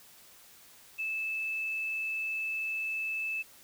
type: tone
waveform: sine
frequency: 2623 Hz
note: E7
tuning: 9 cents flat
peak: -31 dBFS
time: 0.98-3.43 s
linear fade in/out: 20 ms
effects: white hiss -56 dBFS RMS until 3.63 s